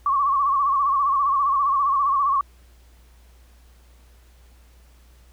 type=tone with vibrato; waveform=sine; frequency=1115 Hz; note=C#6; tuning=10 cents sharp; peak=-17 dBFS; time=0.06-2.41 s; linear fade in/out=2 ms; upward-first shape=sine; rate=15 Hz; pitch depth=80 cents each way; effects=added 60 Hz sine -49 dBFS peak until 5.32 s + pink hiss -59 dBFS RMS until 5.32 s